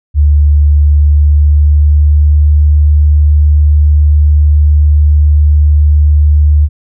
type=tone with pitch glide; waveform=sine; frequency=73.42 to 74.4 Hz; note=D2 to D2; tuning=0 to +23 cents; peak=-3 dBFS; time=0.14-6.69 s; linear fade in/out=50 ms; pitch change=+23 cents; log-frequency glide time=0.78-2.46 s; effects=none